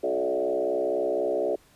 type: tone with frequency modulation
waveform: sine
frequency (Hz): 501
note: B4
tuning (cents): +25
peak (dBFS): -23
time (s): 0.03-1.56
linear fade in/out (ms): 10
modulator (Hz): 64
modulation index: 2.5
effects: pink hiss -59 dBFS RMS until 1.75 s + resampled to 32000 Hz